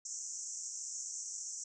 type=band-pass noise; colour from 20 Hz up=white; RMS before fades=-43 dBFS; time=0.05-1.64 s; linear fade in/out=5 ms; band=5700 to 7700 Hz; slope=96 dB/octave; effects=none